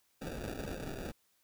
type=noise with sample-and-hold; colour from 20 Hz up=blue; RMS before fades=-41 dBFS; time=0.21-1.12 s; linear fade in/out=10 ms; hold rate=1050 Hz; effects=white hiss -73 dBFS RMS until 1.43 s